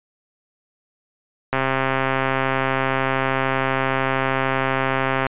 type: click train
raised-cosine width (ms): 0.5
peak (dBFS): -5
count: 498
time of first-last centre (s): 1.53-5.267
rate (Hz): 133
effects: resampled to 8000 Hz